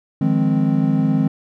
triangle chord, F minor seventh, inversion third, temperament equal, 155.56 / 174.61 / 207.7 / 261.6 Hz, Eb3 / F3 / Ab3 / C4, 0 / 0 / 0 / 0 cents, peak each -17 / -21 / -18 / -17 dBFS, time 0.21-1.28 s, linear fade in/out 5 ms, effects none

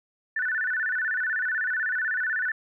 sine tone with vibrato, 1626 Hz, G#6, 37 cents flat, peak -24 dBFS, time 0.36-2.52 s, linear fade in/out 5 ms, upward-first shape square, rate 16 Hz, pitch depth 150 cents each way, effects none

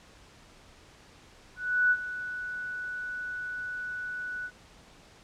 sine tone with ADSR envelope, 1480 Hz, F#6, in tune, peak -19 dBFS, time 1.56-4.51 s, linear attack 350 ms, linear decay 53 ms, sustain -14 dB, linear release 58 ms, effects pink hiss -55 dBFS RMS until 5.23 s + low-pass 7000 Hz 12 dB/octave

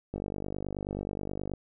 click train, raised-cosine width 2 ms, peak -21 dBFS, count 70, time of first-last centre 0.14-1.537 s, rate 49.4 Hz, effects none

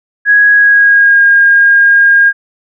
sine tone with pitch glide, 1661 to 1620.3 Hz, G#6 to G#6, 0 to -43 cents, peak -3 dBFS, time 0.25-2.33 s, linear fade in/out 50 ms, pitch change -43 cents, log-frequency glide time 0.51-1.24 s, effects none

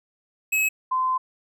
square / sine tone pair in turn, 2567 / 1030.6 Hz, E7 / C6, -47 / -27 cents, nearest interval octave + major third, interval 1580 cents, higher first, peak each -20 / -20 dBFS, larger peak neither, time 0.52-0.69 / 0.91-1.18 s, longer second, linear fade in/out 10 ms, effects none

